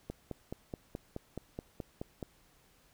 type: click train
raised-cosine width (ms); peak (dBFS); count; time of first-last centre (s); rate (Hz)
2; -25; 11; 0.1-2.228; 4.7
effects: pink hiss -66 dBFS RMS until 2.93 s